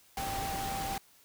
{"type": "tone in noise", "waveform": "sine", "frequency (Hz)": 784, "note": "G5", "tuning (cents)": 0, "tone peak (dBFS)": -35, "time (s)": [0.17, 0.98], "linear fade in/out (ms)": 2, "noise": "pink", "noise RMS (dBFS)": -38, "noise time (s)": [0.17, 0.98], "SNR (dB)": 0, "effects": ["white hiss -62 dBFS RMS until 1.24 s"]}